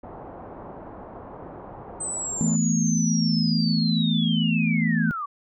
white low-pass noise, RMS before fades -40 dBFS, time 0.03-2.56 s, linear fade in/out 5 ms, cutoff 920 Hz, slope 24 dB/octave
sine linear sweep, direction down, 8200 to 1117 Hz, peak -27 dBFS, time 2-5.26 s, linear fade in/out 10 ms
sine chord, E suspended fourth, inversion none, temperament equal, 164.81 / 220 / 246.9 Hz, E3 / A3 / B3, 0 / 0 / 0 cents, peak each -23 / -23 / -27 dBFS, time 2.41-5.11 s, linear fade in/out 0 ms
effects none

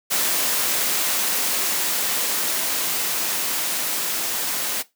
white noise with level ramp, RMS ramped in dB -21 to -25 dBFS, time 0.1-4.83 s, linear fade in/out 20 ms, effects noise-tail reverb RT60 0.2 s tail -18 dB re dry + high-pass 200 Hz 12 dB/octave

